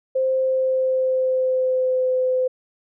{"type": "tone with pitch glide", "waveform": "sine", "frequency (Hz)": [523.3, 511.6], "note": ["C5", "C5"], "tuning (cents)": [0, -39], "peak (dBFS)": -17, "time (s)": [0.15, 2.48], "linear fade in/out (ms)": 10, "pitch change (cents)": -39, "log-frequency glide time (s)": [0.38, 2.1], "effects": []}